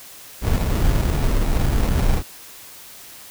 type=noise with sample-and-hold; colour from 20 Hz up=brown; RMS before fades=-18 dBFS; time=0.41-2.23 s; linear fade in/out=50 ms; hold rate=1575 Hz; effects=white hiss -41 dBFS RMS until 3.3 s